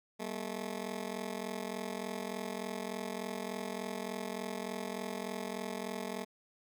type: ring-modulated tone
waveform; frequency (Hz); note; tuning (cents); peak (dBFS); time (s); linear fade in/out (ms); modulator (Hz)
15% pulse; 216.3; A3; -29; -28; 0.19-6.25; 20; 21.7
effects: none